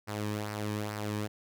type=tone with flanger; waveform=sawtooth; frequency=105.2 Hz; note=G#2; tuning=23 cents sharp; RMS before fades=-35 dBFS; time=0.07-1.28 s; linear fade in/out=20 ms; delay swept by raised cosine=0.28 to 1.48 ms; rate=2.3 Hz; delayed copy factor=-0.55; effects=none